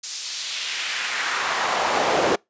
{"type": "noise with high-pass filter sweep", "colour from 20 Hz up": "brown", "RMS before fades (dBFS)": -24, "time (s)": [0.03, 2.36], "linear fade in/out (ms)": 10, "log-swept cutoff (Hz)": [5900, 440], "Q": 1.4, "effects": ["noise-tail reverb RT60 0.2 s tail -26 dB re dry", "resampled to 16000 Hz"]}